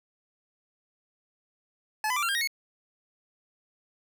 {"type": "tone with pitch steps", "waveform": "25% pulse", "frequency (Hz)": [860, 1005.1, 1174.8, 1373.1, 1604.8, 1875.7, 2192], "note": ["A5", "B5", "D6", "F6", "G6", "A#6", "C#7"], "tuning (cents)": [-40, 30, 0, -30, 40, 10, -20], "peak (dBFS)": -22, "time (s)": [2.04, 2.474], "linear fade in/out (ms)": 2, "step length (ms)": 62, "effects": []}